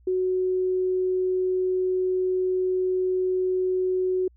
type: tone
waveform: sine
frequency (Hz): 370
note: F#4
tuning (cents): 0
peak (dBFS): -21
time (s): 0.07-4.28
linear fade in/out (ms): 5
effects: added 60 Hz sine -53 dBFS peak until 4.36 s